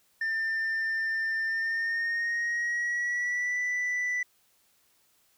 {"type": "tone with pitch glide", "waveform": "sine", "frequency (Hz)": [1794, 1979.1], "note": ["A6", "B6"], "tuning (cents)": [33, 3], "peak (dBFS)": -24, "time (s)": [0.21, 4.23], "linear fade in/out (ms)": 5, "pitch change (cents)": 170, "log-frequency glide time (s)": [1.48, 3.6], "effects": ["tanh soft clip ceiling -26 dBFS", "white hiss -67 dBFS RMS until 5.37 s"]}